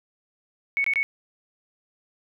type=tone bursts; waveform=sine; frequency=2217 Hz; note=C#7; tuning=in tune; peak=-20 dBFS; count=3; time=0.77-1.03 s; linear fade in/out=0 ms; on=72 ms; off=22 ms; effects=none

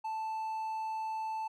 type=tone; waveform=triangle; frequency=880 Hz; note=A5; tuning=in tune; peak=-32 dBFS; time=0.04-1.48 s; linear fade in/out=10 ms; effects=none

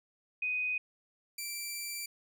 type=tone pair in turn; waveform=sine / 10% pulse; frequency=2497 / 2343 Hz; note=D#7 / D7; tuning=+6 / -5 cents; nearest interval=minor second; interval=111 cents; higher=first; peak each=-30 / -28 dBFS; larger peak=second; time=0.42-0.78 / 1.38-2.06 s; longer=second; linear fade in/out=5 ms; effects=none

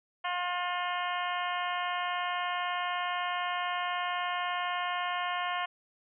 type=harmonic tone with a mistuned harmonic; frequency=356.1 Hz; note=F4; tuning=34 cents sharp; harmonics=2 / 3 / 4 / 5 / 6 / 7 / 8 / 9; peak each=-35 / -34 / -40 / -39 / -41 / -45 / -42 / -44 dBFS; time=0.24-5.66 s; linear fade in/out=10 ms; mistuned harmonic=9; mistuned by=-44 cents; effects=none

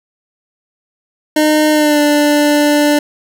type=tone with pitch glide; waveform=25% pulse; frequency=305.8 to 294.5 Hz; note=D#4 to D4; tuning=-30 to +5 cents; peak=-5 dBFS; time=1.36-2.99 s; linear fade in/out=5 ms; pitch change=-65 cents; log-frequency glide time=1.71-2 s; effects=none

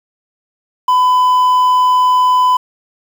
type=tone with quantisation; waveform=triangle; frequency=1004 Hz; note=B5; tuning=28 cents sharp; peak=-6 dBFS; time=0.88-2.57 s; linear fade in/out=5 ms; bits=6; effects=none

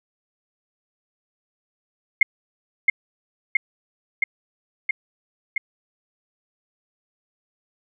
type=tone with echo; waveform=sine; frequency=2136 Hz; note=C7; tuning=35 cents sharp; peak=-9 dBFS; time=2.21-2.23 s; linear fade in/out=5 ms; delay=670 ms; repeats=5; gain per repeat=-2 dB; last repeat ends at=5.58 s; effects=none

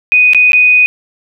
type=tone with dropouts; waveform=sine; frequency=2489 Hz; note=D#7; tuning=in tune; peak=-4 dBFS; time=0.12-0.86 s; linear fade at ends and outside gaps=0 ms; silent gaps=0.334-0.347 / 0.52-0.532 s; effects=none

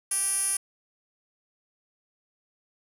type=tone with band-pass filter; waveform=10% pulse; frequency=390.7 Hz; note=G4; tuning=6 cents flat; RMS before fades=-27 dBFS; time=0.11-0.57 s; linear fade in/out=5 ms; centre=10000 Hz; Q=6.5; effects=none

